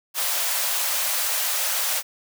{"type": "high-pass noise", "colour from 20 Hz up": "white", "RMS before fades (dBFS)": -24, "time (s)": [0.14, 2.03], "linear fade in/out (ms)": 50, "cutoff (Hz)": 500, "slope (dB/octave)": 96, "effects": []}